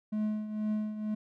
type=tone with tremolo; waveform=triangle; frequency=213.5 Hz; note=G#3; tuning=48 cents sharp; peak=-25 dBFS; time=0.12-1.15 s; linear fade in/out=10 ms; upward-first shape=triangle; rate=2.1 Hz; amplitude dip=70%; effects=none